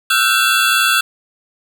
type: tone cluster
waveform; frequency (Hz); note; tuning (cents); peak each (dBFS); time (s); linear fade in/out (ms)
square; 1323 / 1447 / 1547 / 2695 / 3407; E6 / F#6 / G6 / E7 / G#7; +6 / -39 / -23 / +38 / +44; -19; 0.1-1.01; 5
effects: none